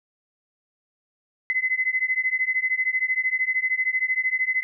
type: beating tone pair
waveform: sine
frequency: 2030 / 2043 Hz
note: B6 / C7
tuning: +47 / -42 cents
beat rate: 13 Hz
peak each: -24 dBFS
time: 1.5-4.63 s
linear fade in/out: 0 ms
effects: none